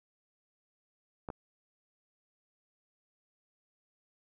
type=clicks; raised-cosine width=1 ms; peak=-25 dBFS; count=2; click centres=1.288 / 1.302 s; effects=none